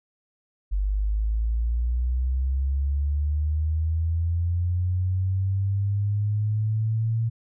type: linear sweep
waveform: sine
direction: up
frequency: 48 to 114.7 Hz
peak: -21 dBFS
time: 0.71-7.3 s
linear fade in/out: 20 ms
effects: none